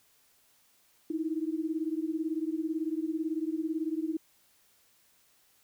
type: beating tone pair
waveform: sine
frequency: 311.1 / 329.1 Hz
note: D#4 / E4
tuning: 0 / -3 cents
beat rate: 18 Hz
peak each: -32 / -33 dBFS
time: 1.1-4.17 s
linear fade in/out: 5 ms
effects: white hiss -66 dBFS RMS until 5.63 s